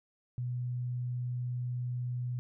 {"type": "tone", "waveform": "sine", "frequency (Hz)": 123.47, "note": "B2", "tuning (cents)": 0, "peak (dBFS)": -32, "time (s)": [0.38, 2.39], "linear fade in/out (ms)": 0, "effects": []}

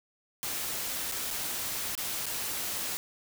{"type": "noise with dropouts", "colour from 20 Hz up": "white", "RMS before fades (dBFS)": -34, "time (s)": [0.43, 2.97], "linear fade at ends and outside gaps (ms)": 0, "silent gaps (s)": [[1.115, 1.121], [1.305, 1.31], [1.952, 1.977], [2.257, 2.265]], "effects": []}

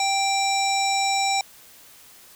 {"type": "harmonic tone", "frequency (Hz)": 784, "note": "G5", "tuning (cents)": 0, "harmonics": [1, 3, 5, 7, 9, 10], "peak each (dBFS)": [-22, -27, -29, -30, -32, -32], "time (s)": [0, 1.41], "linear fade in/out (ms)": 2, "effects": ["white hiss -49 dBFS RMS until 2.35 s"]}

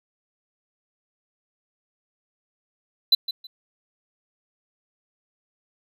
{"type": "tone with echo", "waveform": "triangle", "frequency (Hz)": 4009, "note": "B7", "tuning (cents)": 25, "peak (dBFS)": -11, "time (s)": [3.12, 3.15], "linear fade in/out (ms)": 5, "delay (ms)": 160, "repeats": 2, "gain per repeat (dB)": -13, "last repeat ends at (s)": 3.47, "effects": []}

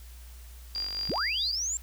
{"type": "tone with tremolo", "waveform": "sine", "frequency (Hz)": 4781, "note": "D8", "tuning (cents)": 30, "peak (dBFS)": -29, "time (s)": [0.75, 1.55], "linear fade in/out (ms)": 0, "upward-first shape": "sine", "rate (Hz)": 4.7, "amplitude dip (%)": 40}
{"type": "click train", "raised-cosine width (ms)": 0.2, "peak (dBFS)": -25, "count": 21, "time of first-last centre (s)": [0.76, 1.179], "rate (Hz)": 47.7}
{"type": "linear sweep", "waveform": "sine", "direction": "up", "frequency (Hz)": [92.5, 7470], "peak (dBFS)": -28, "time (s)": [1.09, 1.77], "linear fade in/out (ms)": 0}
{"effects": ["added 60 Hz sine -44 dBFS peak until 1.82 s", "white hiss -55 dBFS RMS until 1.82 s"]}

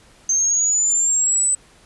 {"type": "linear sweep", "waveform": "sine", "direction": "up", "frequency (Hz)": [6272, 8070], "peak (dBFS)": -15, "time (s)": [0.29, 1.55], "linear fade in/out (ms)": 5, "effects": ["pink hiss -51 dBFS RMS until 1.85 s", "resampled to 24000 Hz"]}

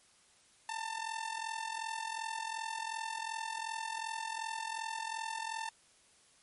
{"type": "tone with amplitude modulation", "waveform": "sawtooth", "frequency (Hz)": 895, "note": "A5", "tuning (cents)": 29, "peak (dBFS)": -30, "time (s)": [0.69, 5.69], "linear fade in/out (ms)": 2, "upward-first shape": "sine", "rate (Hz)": 42.7, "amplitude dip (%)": 75, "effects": ["white hiss -65 dBFS RMS until 6.42 s", "MP3 48 kbps"]}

